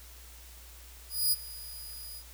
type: tone with ADSR envelope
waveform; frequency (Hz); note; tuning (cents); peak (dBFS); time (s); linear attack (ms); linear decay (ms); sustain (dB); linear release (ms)
5% pulse; 4932; D#8; -16; -16; 1.09-2.24; 230; 32; -19; 67
effects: added 60 Hz sine -50 dBFS peak until 2.33 s + white hiss -53 dBFS RMS until 2.33 s